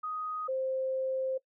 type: tone pair in turn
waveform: sine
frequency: 1249 / 525.1 Hz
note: D#6 / C5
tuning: +6 / +6 cents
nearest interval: octave + minor third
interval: 1500 cents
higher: first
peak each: -33 / -29 dBFS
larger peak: second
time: 0.03-0.48 / 0.48-1.38 s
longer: second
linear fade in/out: 10 ms
effects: noise-tail reverb RT60 0.1 s tail -21 dB re dry